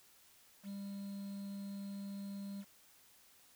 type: tone with quantisation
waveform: triangle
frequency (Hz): 198.8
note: G3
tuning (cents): +25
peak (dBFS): -40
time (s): 0.63-2.65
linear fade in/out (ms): 50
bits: 10
effects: white hiss -65 dBFS RMS until 3.55 s